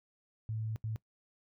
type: tone bursts at uneven times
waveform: sine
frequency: 110.1 Hz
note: A2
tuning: 2 cents sharp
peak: -34 dBFS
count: 2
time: 0.49-0.76 / 0.84-0.96 s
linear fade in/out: 0 ms
effects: noise-tail reverb RT60 0.1 s tail -20 dB re dry